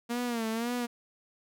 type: tone with vibrato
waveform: sawtooth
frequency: 233.1 Hz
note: A#3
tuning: in tune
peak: -26 dBFS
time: 0.09-0.87 s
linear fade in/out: 20 ms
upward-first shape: sine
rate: 1.9 Hz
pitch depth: 89 cents each way
effects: none